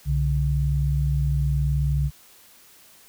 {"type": "tone pair together", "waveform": "sine", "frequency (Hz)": [63.61, 142.8], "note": ["C2", "D3"], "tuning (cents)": [-48, -48], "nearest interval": "octave + major second", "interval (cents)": 1400, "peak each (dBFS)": -22, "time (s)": [0.05, 2.11], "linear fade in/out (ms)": 50, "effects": ["white hiss -52 dBFS RMS until 3.08 s"]}